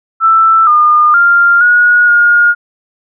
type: tone with pitch steps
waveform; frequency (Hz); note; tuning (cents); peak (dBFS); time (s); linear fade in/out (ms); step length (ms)
sine; 1327 / 1214 / 1395 / 1449 / 1426; E6 / D#6 / F6 / F#6 / F6; +11 / -43 / -2 / -37 / +36; -4; 0.2-2.55; 50; 470
effects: none